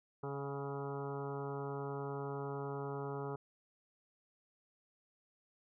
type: harmonic tone with a mistuned harmonic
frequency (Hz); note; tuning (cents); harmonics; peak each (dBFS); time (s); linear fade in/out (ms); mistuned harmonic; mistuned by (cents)
140; C#3; +18; 1 / 2 / 3 / 4 / 5 / 6 / 7 / 8 / 9 / 10; -43 / -49 / -42 / -53 / -52 / -50 / -51 / -56 / -51 / -58; 0.23-3.36; 5; 6; -20
effects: none